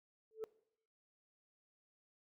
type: tone with exponential growth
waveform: sine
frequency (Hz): 440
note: A4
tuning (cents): 0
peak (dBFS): -34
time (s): 0.31-0.44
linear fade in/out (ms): 0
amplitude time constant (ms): 27
effects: noise-tail reverb RT60 0.7 s tail -22 dB re dry + tanh soft clip ceiling -36 dBFS